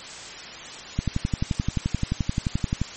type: click train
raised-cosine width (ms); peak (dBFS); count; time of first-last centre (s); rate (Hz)
5; -10; 22; 0.99-2.816; 11.5
effects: white hiss -38 dBFS RMS until 2.96 s + MP3 32 kbps